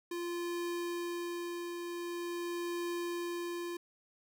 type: tone with tremolo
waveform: square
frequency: 346.5 Hz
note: F4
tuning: 14 cents flat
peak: -35 dBFS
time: 0.11-3.77 s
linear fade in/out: 5 ms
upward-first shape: triangle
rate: 0.45 Hz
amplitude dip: 40%
effects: none